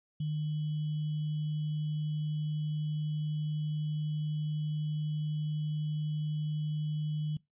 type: tone with sample-and-hold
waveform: sine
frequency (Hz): 152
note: D#3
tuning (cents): -40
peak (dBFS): -30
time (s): 0.2-7.37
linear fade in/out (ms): 5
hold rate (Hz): 3150
effects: noise-tail reverb RT60 0.2 s tail -23 dB re dry + resampled to 8000 Hz

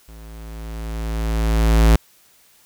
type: tone with level ramp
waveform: square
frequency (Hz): 55.2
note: A1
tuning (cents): +6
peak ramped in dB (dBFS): -39 to -9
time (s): 0.08-1.96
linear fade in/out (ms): 5
effects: white hiss -54 dBFS RMS until 2.65 s

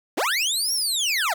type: linear two-way sweep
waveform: 25% pulse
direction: up then down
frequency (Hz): 207.1 to 5680 to 586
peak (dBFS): -17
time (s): 0.17-1.34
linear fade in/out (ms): 10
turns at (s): 0.73
effects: 8-bit

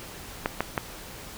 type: clicks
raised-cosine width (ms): 0.5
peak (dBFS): -9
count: 3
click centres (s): 0.459 / 0.606 / 0.778
effects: pink hiss -42 dBFS RMS until 1.37 s

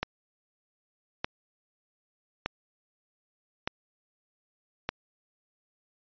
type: click train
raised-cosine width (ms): 0.3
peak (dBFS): -12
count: 5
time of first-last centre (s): 0.03-4.89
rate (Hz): 0.823
effects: resampled to 11025 Hz

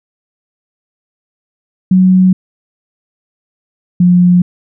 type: tone pair in turn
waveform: sine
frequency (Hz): 185.6 / 178.05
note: F#3 / F3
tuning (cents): +6 / +34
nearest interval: minor second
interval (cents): 72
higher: first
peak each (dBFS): -4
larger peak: neither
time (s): 1.91-2.33 / 4-4.42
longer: neither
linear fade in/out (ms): 5
effects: none

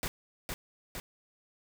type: noise with echo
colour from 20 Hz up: pink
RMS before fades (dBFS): -34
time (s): 0.03-0.08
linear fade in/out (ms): 0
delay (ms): 460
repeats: 2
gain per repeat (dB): -3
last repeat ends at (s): 1
effects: none

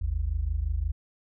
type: tone pair together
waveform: sine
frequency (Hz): 52.04 / 77.78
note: G#1 / D#2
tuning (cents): +4 / 0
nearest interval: perfect fifth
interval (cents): 696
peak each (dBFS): -28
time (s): 0.01-0.92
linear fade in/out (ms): 10
effects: none

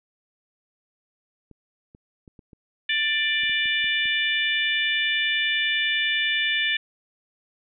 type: clicks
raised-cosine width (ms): 3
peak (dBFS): -34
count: 10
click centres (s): 1.513 / 1.949 / 2.278 / 2.392 / 2.532 / 3.435 / 3.496 / 3.657 / 3.843 / 4.056
type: harmonic tone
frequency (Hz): 590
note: D5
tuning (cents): +8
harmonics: 3 / 4 / 5 / 6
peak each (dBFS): -25 / -26 / -27 / -28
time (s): 2.89-6.77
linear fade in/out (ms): 5
effects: none

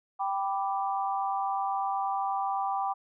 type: chord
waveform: sine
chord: G major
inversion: none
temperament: equal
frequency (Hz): 784 / 987.8 / 1174.7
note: G5 / B5 / D6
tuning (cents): 0 / 0 / 0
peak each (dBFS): -29 / -34 / -34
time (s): 0.19-2.94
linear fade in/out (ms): 20
effects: none

